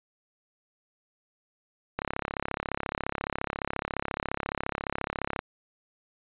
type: click train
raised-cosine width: 0.5 ms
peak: -14 dBFS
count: 118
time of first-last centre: 1.99-5.391 s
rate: 34.4 Hz
effects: resampled to 8000 Hz